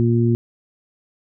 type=harmonic tone; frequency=117.3 Hz; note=A#2; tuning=11 cents sharp; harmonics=1 / 2 / 3; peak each=-16 / -19 / -21 dBFS; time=0-0.35 s; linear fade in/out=0 ms; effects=none